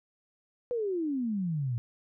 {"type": "exponential sweep", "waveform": "sine", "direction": "down", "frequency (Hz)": [500, 113.2], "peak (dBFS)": -28, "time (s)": [0.71, 1.78], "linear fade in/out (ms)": 0, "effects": []}